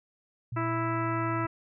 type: tone with pitch glide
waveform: sine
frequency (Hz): 119 to 117.36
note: A#2 to A#2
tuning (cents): +36 to +12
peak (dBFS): -32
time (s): 0.52-1.46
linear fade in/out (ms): 5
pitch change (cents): -24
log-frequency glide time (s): 0.78-1.26
type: harmonic tone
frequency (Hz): 329.6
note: E4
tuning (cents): 0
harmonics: 1 / 2 / 3 / 4 / 5 / 6 / 7 / 8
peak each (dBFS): -32 / -38 / -35 / -33 / -43 / -41 / -48 / -47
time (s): 0.56-1.47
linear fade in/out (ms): 10
effects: none